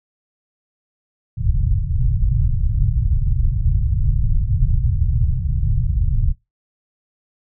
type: low-pass noise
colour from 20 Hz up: pink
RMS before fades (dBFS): -17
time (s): 1.37-6.33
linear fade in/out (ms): 20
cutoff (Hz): 140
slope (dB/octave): 48
effects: noise-tail reverb RT60 0.2 s tail -19 dB re dry